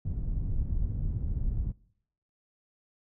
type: low-pass noise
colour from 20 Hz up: pink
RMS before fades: -30 dBFS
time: 0.05-1.72 s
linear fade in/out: 5 ms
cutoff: 100 Hz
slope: 12 dB/octave
effects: noise-tail reverb RT60 0.7 s tail -23 dB re dry